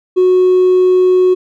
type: tone with hard clipping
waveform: triangle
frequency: 367.3 Hz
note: F#4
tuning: 13 cents flat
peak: -6 dBFS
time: 0.16-1.35 s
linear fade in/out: 20 ms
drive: 2 dB
effects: none